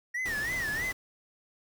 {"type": "tone with vibrato", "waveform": "triangle", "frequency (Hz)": 1864.7, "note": "A#6", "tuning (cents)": 0, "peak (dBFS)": -28, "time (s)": [0.14, 0.92], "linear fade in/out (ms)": 10, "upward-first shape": "sine", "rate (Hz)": 3.1, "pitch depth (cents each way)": 160}
{"type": "noise", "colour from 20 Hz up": "pink", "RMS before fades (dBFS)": -40, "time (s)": [0.25, 0.93], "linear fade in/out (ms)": 10}
{"effects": []}